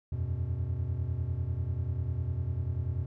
triangle chord, E suspended second, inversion none, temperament equal, 82.41 / 92.5 / 123.47 Hz, E2 / F#2 / B2, 0 / 0 / 0 cents, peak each -32 dBFS, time 0.12-3.06 s, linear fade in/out 5 ms, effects none

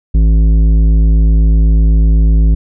sine tone with tanh clipping, 54 Hz, A1, 32 cents flat, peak -7 dBFS, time 0.14-2.55 s, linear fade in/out 10 ms, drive 11 dB, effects none

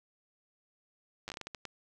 slowing click train, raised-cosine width 0.2 ms, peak -23 dBFS, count 10, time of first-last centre 1.28-1.653 s, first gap 9 ms, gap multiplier 1.36, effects none

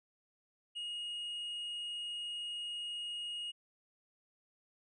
triangle tone, 2873 Hz, F7, 48 cents sharp, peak -37 dBFS, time 0.75-3.52 s, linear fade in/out 20 ms, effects resampled to 24000 Hz

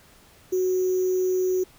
sine tone with sample-and-hold, 369.2 Hz, F#4, 4 cents flat, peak -20 dBFS, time 0.52-1.64 s, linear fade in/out 10 ms, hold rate 6300 Hz, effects pink hiss -54 dBFS RMS until 1.78 s

